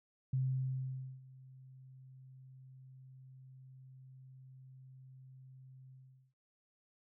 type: tone with ADSR envelope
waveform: sine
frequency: 130.81 Hz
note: C3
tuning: in tune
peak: -30 dBFS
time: 0.33-6.34 s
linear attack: 5 ms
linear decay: 870 ms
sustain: -23 dB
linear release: 420 ms
effects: none